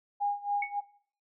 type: tone with tremolo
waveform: sine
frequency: 815 Hz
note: G#5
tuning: 33 cents flat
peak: -25 dBFS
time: 0.2-0.81 s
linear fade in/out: 20 ms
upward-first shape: sine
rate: 3.6 Hz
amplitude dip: 90%
type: tone with exponential decay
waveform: sine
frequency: 2217 Hz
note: C#7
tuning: in tune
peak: -27 dBFS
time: 0.62-0.75 s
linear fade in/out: 5 ms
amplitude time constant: 27 ms
effects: noise-tail reverb RT60 0.5 s tail -18 dB re dry